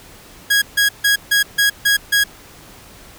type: tone bursts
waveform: sawtooth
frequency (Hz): 1651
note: G#6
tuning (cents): -11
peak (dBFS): -8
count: 7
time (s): 0.5-2.24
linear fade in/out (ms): 10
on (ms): 120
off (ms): 150
effects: pink hiss -42 dBFS RMS until 3.18 s